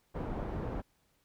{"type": "low-pass noise", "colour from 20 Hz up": "pink", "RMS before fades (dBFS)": -37, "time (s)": [0.14, 0.82], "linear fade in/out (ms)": 20, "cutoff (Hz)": 860, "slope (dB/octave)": 12, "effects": ["pink hiss -73 dBFS RMS until 1.24 s"]}